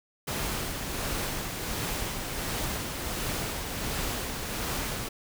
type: noise with tremolo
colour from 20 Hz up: pink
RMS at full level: -31 dBFS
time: 0.27-5.09 s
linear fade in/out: 10 ms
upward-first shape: sine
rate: 1.4 Hz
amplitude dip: 35%
effects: none